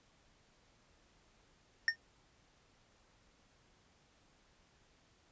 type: tone with exponential decay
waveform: square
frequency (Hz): 1826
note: A#6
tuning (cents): -36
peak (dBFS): -24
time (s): 1.88-1.96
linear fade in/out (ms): 1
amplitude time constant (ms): 17
effects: pink hiss -69 dBFS RMS until 5.31 s + resampled to 16000 Hz